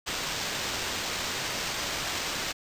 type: noise with sample-and-hold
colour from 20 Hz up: white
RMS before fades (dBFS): -32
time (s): 0.06-2.53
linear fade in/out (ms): 20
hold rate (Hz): 11025
effects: resampled to 32000 Hz